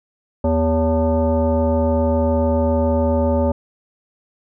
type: tone with frequency modulation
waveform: sine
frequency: 243.3 Hz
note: B3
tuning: 26 cents flat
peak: -14 dBFS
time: 0.44-3.52 s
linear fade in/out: 5 ms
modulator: 322 Hz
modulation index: 1.5
effects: none